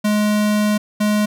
square tone pair in turn, 210 / 210 Hz, G#3 / G#3, +19 / +19 cents, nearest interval unison, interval 0 cents, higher neither, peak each -15 dBFS, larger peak neither, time 0.04-0.78 / 1-1.26 s, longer first, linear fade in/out 10 ms, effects none

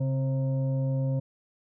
sine tone with frequency modulation, 135.3 Hz, C#3, 42 cents flat, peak -24 dBFS, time 0-1.2 s, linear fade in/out 10 ms, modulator 398 Hz, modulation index 0.54, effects none

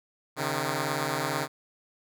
5% pulse beating tone pair, 135 / 153 Hz, C#3 / D#3, -45 / -29 cents, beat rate 18 Hz, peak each -19 dBFS, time 0.36-1.48 s, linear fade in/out 50 ms, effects none

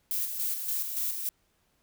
violet noise with tremolo, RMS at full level -30 dBFS, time 0.11-1.29 s, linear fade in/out 0 ms, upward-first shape square, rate 3.5 Hz, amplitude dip 45%, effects pink hiss -71 dBFS RMS until 1.82 s

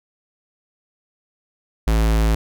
square tone, 54.8 Hz, A1, 6 cents flat, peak -15 dBFS, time 1.87-2.35 s, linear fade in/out 5 ms, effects none

